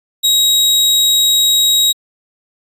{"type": "tone", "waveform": "sawtooth", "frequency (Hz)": 3810, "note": "A#7", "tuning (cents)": 37, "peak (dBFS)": -6, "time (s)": [0.23, 1.93], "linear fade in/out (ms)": 20, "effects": ["resampled to 32000 Hz"]}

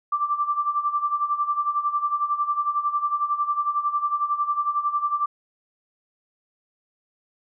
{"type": "tone with tremolo", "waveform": "sine", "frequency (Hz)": 1174.7, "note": "D6", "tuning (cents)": 0, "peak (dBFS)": -18, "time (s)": [0.12, 5.26], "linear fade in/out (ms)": 5, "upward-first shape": "sine", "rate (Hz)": 11, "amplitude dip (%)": 75, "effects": []}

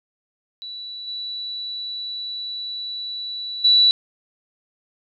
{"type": "tone with level steps", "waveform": "sine", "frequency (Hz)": 3945, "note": "B7", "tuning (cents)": -3, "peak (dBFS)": [-31, -27, -11], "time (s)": [0.62, 3.91], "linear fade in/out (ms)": 0, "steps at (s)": [1.07, 3.64], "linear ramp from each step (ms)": 10, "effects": []}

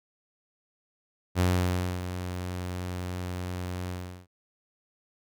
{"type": "tone with ADSR envelope", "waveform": "sawtooth", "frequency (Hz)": 90.3, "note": "F#2", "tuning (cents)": -42, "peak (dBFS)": -17, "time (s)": [1.35, 4.27], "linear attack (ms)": 46, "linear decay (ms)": 600, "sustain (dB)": -11, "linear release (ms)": 380, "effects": []}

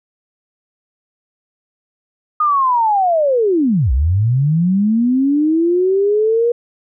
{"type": "linear two-way sweep", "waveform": "sine", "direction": "down then up", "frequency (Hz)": [1241, 58.2, 479.6], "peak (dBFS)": -11, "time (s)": [2.4, 6.52], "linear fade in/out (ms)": 5, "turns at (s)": 3.92, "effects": []}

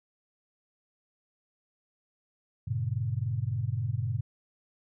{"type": "chord", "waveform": "sine", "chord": "G diminished", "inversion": "none", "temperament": "just", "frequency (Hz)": [98, 117.6, 141.12], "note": ["G2", "Bb2", "Db3"], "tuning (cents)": [0, 16, 31], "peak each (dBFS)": [-33, -30, -35], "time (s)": [2.67, 4.21], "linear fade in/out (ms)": 10, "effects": []}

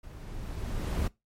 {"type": "noise with level ramp", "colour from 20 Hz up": "brown", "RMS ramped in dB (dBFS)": [-45, -27], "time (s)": [0.03, 1.08], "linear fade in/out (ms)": 10, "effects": ["noise-tail reverb RT60 0.2 s tail -22 dB re dry", "MP3 64 kbps"]}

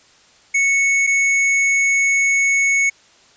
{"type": "tone pair in turn", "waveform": "square", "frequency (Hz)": [2211, 2211], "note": ["C#7", "C#7"], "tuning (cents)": [-5, -5], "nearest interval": "unison", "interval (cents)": 0, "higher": "neither", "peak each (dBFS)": -14, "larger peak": "neither", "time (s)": [[0.54, 1.07], [1.07, 2.9]], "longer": "second", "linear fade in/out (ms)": 10, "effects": ["white hiss -51 dBFS RMS until 3.36 s", "resampled to 16000 Hz"]}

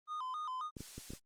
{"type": "tone with vibrato", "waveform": "triangle", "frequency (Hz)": 1122, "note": "C#6", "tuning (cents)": 21, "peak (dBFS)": -36, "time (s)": [0.07, 0.71], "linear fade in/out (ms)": 50, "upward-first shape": "square", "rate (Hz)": 3.7, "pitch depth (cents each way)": 160}
{"type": "noise", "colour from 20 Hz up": "blue", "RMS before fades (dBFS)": -47, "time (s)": [0.76, 1.2], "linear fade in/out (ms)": 50}
{"type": "clicks", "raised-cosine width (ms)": 3, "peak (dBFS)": -32, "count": 5, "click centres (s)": [0.768, 0.806, 0.98, 1.105, 1.135]}
{"effects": ["low-pass 9000 Hz 12 dB/octave", "Opus 32 kbps"]}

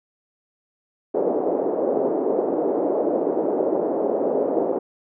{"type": "band-pass noise", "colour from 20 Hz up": "pink", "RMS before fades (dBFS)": -22, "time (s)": [1.14, 4.79], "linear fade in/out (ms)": 10, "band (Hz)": [330, 600], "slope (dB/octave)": 24, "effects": []}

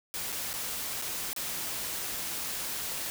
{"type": "noise with dropouts", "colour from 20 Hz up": "white", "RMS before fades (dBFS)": -35, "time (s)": [0.14, 3.1], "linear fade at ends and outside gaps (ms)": 0, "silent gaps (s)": [[0.32, 0.325], [0.531, 0.538], [1.016, 1.022], [1.331, 1.363]], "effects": []}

